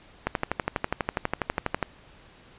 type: click train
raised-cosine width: 0.5 ms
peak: -9 dBFS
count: 20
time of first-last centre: 0.27-1.827 s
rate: 12.2 Hz
effects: pink hiss -53 dBFS RMS until 2.58 s + resampled to 8000 Hz